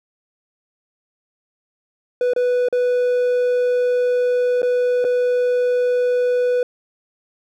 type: tone with dropouts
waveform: triangle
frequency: 493.9 Hz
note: B4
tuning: in tune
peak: -13 dBFS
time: 2.21-6.63 s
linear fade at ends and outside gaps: 2 ms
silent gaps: 2.335-2.362 / 2.686-2.726 / 4.619-4.629 / 5.043-5.048 s
effects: none